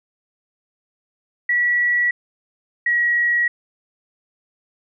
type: tone pair in turn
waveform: sine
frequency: 1938 / 1912.4 Hz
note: B6 / A#6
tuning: -33 / +44 cents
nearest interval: unison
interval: 23 cents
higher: first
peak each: -15 dBFS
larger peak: neither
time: 1.49-2.11 / 2.86-3.48 s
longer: neither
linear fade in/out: 5 ms
effects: none